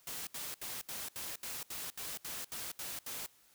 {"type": "noise bursts", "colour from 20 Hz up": "white", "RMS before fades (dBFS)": -42, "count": 12, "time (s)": [0.07, 3.262], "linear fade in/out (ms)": 2, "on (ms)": 200, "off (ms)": 72, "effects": ["white hiss -66 dBFS RMS until 3.54 s"]}